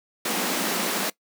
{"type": "high-pass noise", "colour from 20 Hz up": "pink", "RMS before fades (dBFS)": -26, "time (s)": [0.25, 1.1], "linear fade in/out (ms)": 5, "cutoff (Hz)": 180, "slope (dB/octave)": 96, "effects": ["noise-tail reverb RT60 0.1 s tail -20 dB re dry"]}